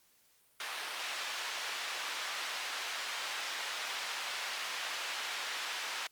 white band-pass noise, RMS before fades -39 dBFS, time 0.6-6.07 s, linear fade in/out 2 ms, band 790 to 3600 Hz, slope 12 dB/octave, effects white hiss -68 dBFS RMS until 6.11 s + Opus 48 kbps

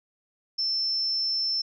sine tone, 5330 Hz, E8, 18 cents sharp, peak -24 dBFS, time 0.58-1.62 s, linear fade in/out 10 ms, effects none

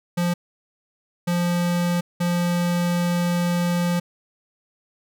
square tone bursts at uneven times, 174.61 Hz, F3, in tune, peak -20 dBFS, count 3, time 0.17-0.34 / 1.27-2.01 / 2.2-4 s, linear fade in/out 10 ms, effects none

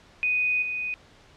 sine tone with level steps, 2489 Hz, D#7, in tune, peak -21 / -27 dBFS, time 0.23-0.94 s, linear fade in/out 0 ms, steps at 0.62 s, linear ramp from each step 5 ms, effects pink hiss -54 dBFS RMS until 1.36 s + low-pass 5000 Hz 12 dB/octave

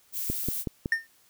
violet noise, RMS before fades -32 dBFS, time 0.12-0.65 s, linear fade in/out 50 ms
click train, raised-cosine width 3 ms, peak -16 dBFS, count 4, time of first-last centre 0.3-0.859 s, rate 5.37 Hz
triangle tone with exponential decay, 1817 Hz, A#6, 45 cents flat, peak -16 dBFS, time 0.92-1.07 s, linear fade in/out 2 ms, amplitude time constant 31 ms
effects white hiss -62 dBFS RMS until 1.29 s

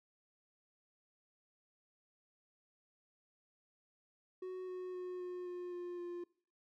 triangle tone with pitch steps, 370 / 366.6 / 363.2 / 359.9 / 356.6 / 353.3 / 350 Hz, F#4 / F#4 / F#4 / F#4 / F4 / F4 / F4, 0 / -16 / -32 / -48 / +36 / +20 / +4 cents, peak -39 dBFS, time 4.42-6.24 s, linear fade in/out 5 ms, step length 260 ms, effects noise-tail reverb RT60 0.5 s tail -23 dB re dry

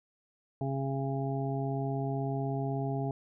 harmonic tone, 136.1 Hz, C#3, 31 cents flat, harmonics 1 / 2 / 3 / 5 / 6, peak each -32 / -37 / -38 / -39 / -42 dBFS, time 0.61-3.11 s, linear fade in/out 2 ms, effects none

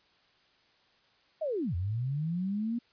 sine linear two-way sweep, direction down then up, 659.3 to 82.41 to 240.6 Hz, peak -29 dBFS, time 1.41-2.79 s, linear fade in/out 10 ms, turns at 1.75 s, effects white hiss -66 dBFS RMS until 2.92 s + resampled to 11025 Hz

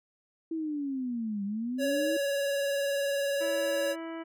sine linear two-way sweep, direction down then up, 329.6 to 196 to 329.6 Hz, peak -30 dBFS, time 0.51-2.17 s, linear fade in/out 5 ms, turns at 1.44 s
square tone with vibrato, 561 Hz, C#5, 21 cents sharp, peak -28 dBFS, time 1.78-3.96 s, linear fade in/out 50 ms, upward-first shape sine, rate 20 Hz, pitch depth 28 cents each way
harmonic tone, 328.5 Hz, E4, 6 cents flat, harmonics 1 / 2 / 3 / 4 / 5 / 6 / 7 / 9, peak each -37 / -43 / -47 / -49 / -51 / -53 / -54 / -56 dBFS, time 3.4-4.24 s, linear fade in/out 20 ms
effects none

